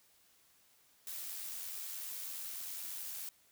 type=noise with amplitude modulation; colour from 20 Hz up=blue; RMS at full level=-42 dBFS; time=1.07-3.29 s; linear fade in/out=2 ms; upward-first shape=sine; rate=89.5 Hz; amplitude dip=30%; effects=white hiss -68 dBFS RMS until 3.51 s